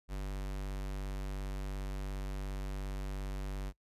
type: tone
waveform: square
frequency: 48.61 Hz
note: G1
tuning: 14 cents flat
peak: -37 dBFS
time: 0.08-3.73 s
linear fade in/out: 50 ms
effects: noise-tail reverb RT60 0.1 s tail -22 dB re dry + resampled to 32000 Hz